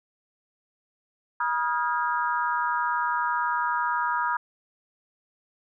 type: tone cluster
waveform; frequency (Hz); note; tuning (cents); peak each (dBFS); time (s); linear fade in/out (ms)
sine; 964 / 1246 / 1404 / 1636; B5 / D#6 / F6 / G#6; -42 / +2 / +9 / -26; -26 / -29 / -31 / -32; 1.4-4.37; 5
effects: none